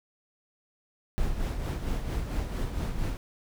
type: noise with tremolo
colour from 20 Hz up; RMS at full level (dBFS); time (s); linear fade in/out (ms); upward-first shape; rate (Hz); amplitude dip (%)
brown; -28; 1.18-3.17; 0; sine; 4.4; 50
effects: none